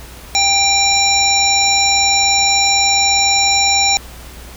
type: harmonic tone with a mistuned harmonic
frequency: 792 Hz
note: G5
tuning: 18 cents sharp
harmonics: 1 / 3 / 5 / 7 / 9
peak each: -17 / -17 / -17 / -17 / -17 dBFS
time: 0.35-3.97 s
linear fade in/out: 0 ms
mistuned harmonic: 9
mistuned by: -19 cents
effects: added 60 Hz sine -35 dBFS peak until 4.56 s + pink hiss -37 dBFS RMS until 4.56 s